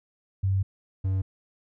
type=tone pair in turn; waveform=sine / triangle; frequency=96.4 / 95.18 Hz; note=G2 / F#2; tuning=-28 / +49 cents; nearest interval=unison; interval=23 cents; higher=first; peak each=-21 dBFS; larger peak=neither; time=0.43-0.63 / 1.04-1.22 s; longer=first; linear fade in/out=10 ms; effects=none